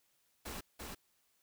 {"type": "noise with echo", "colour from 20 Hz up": "pink", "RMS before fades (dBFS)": -44, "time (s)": [0.45, 0.61], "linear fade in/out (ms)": 10, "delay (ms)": 340, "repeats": 1, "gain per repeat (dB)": -2, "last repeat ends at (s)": 0.95, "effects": ["white hiss -75 dBFS RMS until 1.42 s"]}